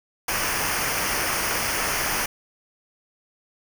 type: noise with comb filter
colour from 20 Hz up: pink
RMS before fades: -25 dBFS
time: 0.28-2.26 s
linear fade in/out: 5 ms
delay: 0.26 ms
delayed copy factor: -0.7
effects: none